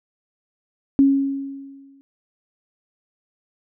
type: tone with exponential decay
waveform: sine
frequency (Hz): 274.8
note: C#4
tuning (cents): -15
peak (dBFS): -9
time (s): 0.99-2.01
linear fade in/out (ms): 0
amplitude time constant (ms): 220
effects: none